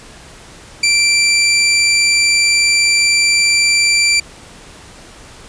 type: tone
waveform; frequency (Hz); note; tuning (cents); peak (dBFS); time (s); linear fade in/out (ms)
20% pulse; 2349; D7; 0; -5; 0.83-4.2; 5
effects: pink hiss -38 dBFS RMS until 5.48 s + resampled to 22050 Hz